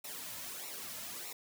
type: noise with flanger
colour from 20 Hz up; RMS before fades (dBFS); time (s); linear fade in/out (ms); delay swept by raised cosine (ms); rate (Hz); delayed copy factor
white; -44; 0.04-1.33; 5; 0.62 to 2.62; 1.6; -0.7
effects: none